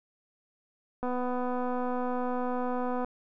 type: click train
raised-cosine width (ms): 1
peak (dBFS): -20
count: 503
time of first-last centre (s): 1.03-3.046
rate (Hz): 249
effects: none